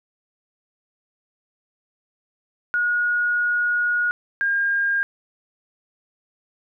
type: tone pair in turn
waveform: sine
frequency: 1446 / 1611.4 Hz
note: F#6 / G6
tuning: -40 / +47 cents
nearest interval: major second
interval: 187 cents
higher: second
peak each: -18 dBFS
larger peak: neither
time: 2.74-4.11 / 4.41-5.03 s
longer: first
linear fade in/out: 0 ms
effects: none